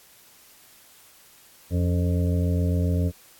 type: harmonic tone with a mistuned harmonic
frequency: 87.31 Hz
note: F2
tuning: in tune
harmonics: 1 / 2 / 3 / 5 / 6 / 7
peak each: -21 / -27 / -31 / -35 / -37 / -38 dBFS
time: 1.7-3.12 s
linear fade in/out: 50 ms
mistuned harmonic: 3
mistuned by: +82 cents
effects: white hiss -53 dBFS RMS until 3.39 s + AAC 64 kbps